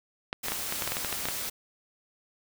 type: clicks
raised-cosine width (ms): 0.3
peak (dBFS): -14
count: 12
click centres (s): 0.329 / 0.484 / 0.52 / 0.724 / 0.822 / 0.876 / 0.92 / 0.969 / 1.047 / 1.127 / 1.255 / 1.286
type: noise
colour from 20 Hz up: white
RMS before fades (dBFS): -34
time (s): 0.43-1.5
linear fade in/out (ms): 10
effects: none